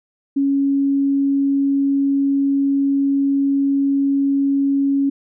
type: tone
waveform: sine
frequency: 277.2 Hz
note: C#4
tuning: in tune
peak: -14 dBFS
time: 0.36-5.1 s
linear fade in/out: 10 ms
effects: none